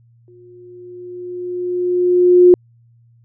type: tone with exponential growth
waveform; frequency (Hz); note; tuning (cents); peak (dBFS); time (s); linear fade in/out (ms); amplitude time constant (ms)
sine; 358; F4; +43; -3; 0.28-2.54; 1; 490
effects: added 117 Hz sine -48 dBFS peak until 3.24 s